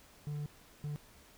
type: tone bursts at uneven times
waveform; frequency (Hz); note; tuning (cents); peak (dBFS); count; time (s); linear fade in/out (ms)
triangle; 147.5; D3; +8; -34; 2; 0.27-0.46 / 0.84-0.96; 0
effects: pink hiss -60 dBFS RMS until 1.37 s